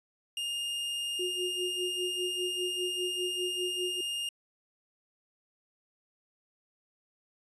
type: tone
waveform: 45% pulse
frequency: 2827 Hz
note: F7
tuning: 20 cents sharp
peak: -32 dBFS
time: 0.37-4.29 s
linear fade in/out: 2 ms
type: tone with tremolo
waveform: sine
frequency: 362.1 Hz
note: F#4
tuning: 37 cents flat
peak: -31 dBFS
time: 1.19-4.01 s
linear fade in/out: 5 ms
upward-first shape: sine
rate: 5 Hz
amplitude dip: 90%
effects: resampled to 24000 Hz